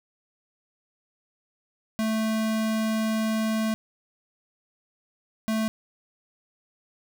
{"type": "tone pair in turn", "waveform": "square", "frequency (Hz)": [220, 220], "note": ["A3", "A3"], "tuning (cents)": [0, 0], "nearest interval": "unison", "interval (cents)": 0, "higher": "neither", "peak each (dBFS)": -24, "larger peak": "neither", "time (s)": [[1.99, 3.74], [5.48, 5.68]], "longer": "first", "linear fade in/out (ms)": 0, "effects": []}